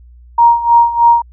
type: tone with tremolo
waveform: sine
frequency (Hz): 939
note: A#5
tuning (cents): +12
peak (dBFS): -3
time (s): 0.38-1.22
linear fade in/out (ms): 5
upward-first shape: sine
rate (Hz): 3.2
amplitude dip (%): 80
effects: added 60 Hz sine -37 dBFS peak until 1.32 s